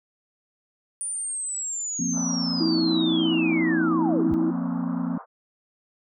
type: linear sweep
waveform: sine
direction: down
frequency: 9397 to 34.65 Hz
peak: -27 dBFS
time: 1.01-4.34 s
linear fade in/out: 0 ms
type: chord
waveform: sine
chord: F suspended fourth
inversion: none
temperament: equal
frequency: 174.61 / 233.1 / 261.6 Hz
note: F3 / Bb3 / C4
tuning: 0 / 0 / 0 cents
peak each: -29 / -29 / -28 dBFS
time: 1.99-5.18 s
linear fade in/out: 5 ms
type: band-pass noise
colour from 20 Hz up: white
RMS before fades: -41 dBFS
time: 2.12-5.26 s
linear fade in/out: 50 ms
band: 510 to 1300 Hz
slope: 48 dB/octave
type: tone with vibrato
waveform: sine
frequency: 323.6 Hz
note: E4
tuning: 32 cents flat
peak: -21 dBFS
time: 2.6-4.51 s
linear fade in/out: 10 ms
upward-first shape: triangle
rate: 17 Hz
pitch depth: 45 cents each way
effects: none